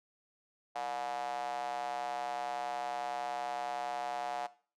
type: tone with high-pass filter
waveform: square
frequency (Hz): 65.41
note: C2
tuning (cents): 0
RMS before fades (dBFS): -38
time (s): 0.75-4.47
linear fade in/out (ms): 10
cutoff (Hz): 740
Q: 5.6
effects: noise-tail reverb RT60 0.4 s tail -17 dB re dry + low-pass 7000 Hz 12 dB/octave